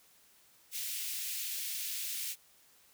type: high-pass noise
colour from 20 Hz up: white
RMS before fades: -38 dBFS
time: 0.71-2.36 s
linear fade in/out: 50 ms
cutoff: 2200 Hz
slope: 24 dB/octave
effects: white hiss -64 dBFS RMS until 2.93 s